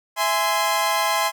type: chord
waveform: sawtooth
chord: E augmented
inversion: none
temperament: equal with one note detuned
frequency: 659.3 / 830.6 / 1036.3 Hz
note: E5 / G#5 / B#5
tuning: 0 / 0 / -17 cents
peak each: -22 / -20 / -18 dBFS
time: 0.16-1.32 s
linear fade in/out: 50 ms
effects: none